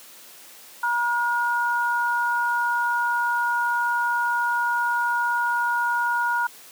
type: tone pair together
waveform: sine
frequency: 955 / 1434.1 Hz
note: A#5 / F6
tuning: +42 / +45 cents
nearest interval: perfect fifth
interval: 703 cents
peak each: -23 dBFS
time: 0.83-6.47 s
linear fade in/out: 5 ms
effects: white hiss -46 dBFS RMS until 6.71 s + high-pass 200 Hz 12 dB/octave